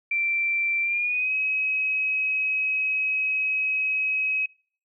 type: tone with pitch glide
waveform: sine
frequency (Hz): 2349 to 2547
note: D7 to D#7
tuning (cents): 0 to +40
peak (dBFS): -22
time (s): 0.11-4.46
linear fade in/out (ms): 5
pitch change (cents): +140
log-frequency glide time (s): 0.82-1.33
effects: noise-tail reverb RT60 0.5 s tail -26 dB re dry